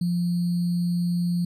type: tone with sample-and-hold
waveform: sine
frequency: 174.61 Hz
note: F3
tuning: in tune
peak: -21 dBFS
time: 0.01-1.45 s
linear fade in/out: 5 ms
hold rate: 4410 Hz
effects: resampled to 32000 Hz